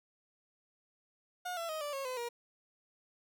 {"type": "tone with pitch steps", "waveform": "30% pulse", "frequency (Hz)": [720, 671.8, 626.8, 584.8, 545.7, 509.1, 475], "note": ["F#5", "E5", "D#5", "D5", "C#5", "C5", "A#4"], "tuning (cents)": [-47, 33, 13, -7, -27, -47, 33], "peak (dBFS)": -34, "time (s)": [1.45, 2.29], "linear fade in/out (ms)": 10, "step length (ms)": 120, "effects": []}